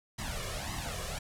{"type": "noise with flanger", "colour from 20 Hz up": "pink", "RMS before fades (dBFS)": -37, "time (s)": [0.18, 1.19], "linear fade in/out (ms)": 10, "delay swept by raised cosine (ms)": [1, 1.77], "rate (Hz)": 1.8, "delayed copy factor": 0.8, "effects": ["low-pass 11000 Hz 12 dB/octave"]}